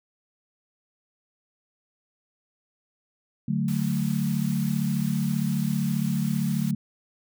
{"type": "chord", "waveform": "sine", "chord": "D major", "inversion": "none", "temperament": "equal", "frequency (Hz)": [146.83, 185, 220], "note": ["D3", "F#3", "A3"], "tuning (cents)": [0, 0, 0], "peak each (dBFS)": -27, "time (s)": [3.48, 6.75], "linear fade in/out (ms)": 5}
{"type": "high-pass noise", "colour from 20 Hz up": "white", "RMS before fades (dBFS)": -42, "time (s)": [3.68, 6.71], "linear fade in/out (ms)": 2, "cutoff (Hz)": 730, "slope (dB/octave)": 48}
{"effects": []}